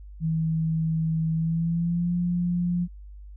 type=tone with pitch glide; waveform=sine; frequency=161 to 175.57 Hz; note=E3 to F3; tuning=-41 to +9 cents; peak=-22 dBFS; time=0.2-2.88 s; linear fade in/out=50 ms; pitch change=+150 cents; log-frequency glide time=1.33-2.15 s; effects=added 50 Hz sine -40 dBFS peak until 3.36 s